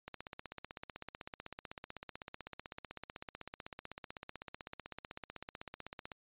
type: click train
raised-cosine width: 0.3 ms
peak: -28 dBFS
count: 97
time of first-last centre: 0.08-6.118 s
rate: 15.9 Hz
effects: resampled to 8000 Hz